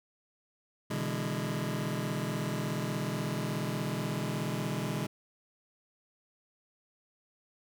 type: chord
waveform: sawtooth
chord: E dominant seventh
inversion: second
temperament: just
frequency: 123.61 / 148.33 / 164.81 / 206 Hz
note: B2 / D3 / E3 / G#3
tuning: +2 / +18 / 0 / -14 cents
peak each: -33 dBFS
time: 0.9-5.07 s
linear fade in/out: 10 ms
effects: none